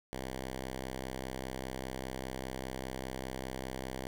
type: tone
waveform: 5% pulse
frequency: 65 Hz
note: C2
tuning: 11 cents flat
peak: -27 dBFS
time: 0.13-4.07 s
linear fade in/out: 0 ms
effects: none